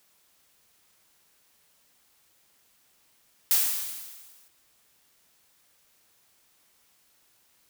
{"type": "noise with exponential decay", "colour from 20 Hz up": "blue", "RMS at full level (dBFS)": -20, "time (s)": [3.51, 4.48], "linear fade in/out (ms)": 1, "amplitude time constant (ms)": 210, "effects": ["white hiss -65 dBFS RMS until 7.69 s"]}